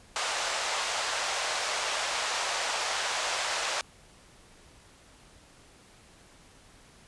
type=band-pass noise; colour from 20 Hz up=pink; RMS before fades=-31 dBFS; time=0.16-3.81 s; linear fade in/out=0 ms; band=600 to 7800 Hz; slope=24 dB/octave; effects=pink hiss -56 dBFS RMS until 7.07 s + resampled to 24000 Hz